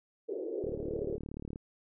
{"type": "band-pass noise", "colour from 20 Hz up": "white", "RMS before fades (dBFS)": -37, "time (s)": [0.28, 1.18], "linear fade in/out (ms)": 20, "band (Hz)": [350, 470], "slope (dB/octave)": 48}
{"type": "click train", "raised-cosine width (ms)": 3, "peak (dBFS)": -28, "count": 35, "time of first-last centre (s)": [0.64, 1.559], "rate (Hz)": 37}
{"effects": []}